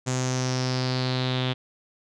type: tone with low-pass filter sweep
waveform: sawtooth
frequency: 128.1 Hz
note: C3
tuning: 36 cents flat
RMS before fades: -26 dBFS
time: 0.06-1.54 s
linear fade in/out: 20 ms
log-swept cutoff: 7100 to 3400 Hz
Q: 5.3
effects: none